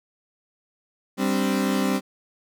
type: chord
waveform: 35% pulse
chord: G suspended fourth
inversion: none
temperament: equal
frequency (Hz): 196 / 261.6 / 293.7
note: G3 / C4 / D4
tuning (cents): 0 / 0 / 0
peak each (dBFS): -22 / -23 / -27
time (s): 1.17-2.01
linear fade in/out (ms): 50
effects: none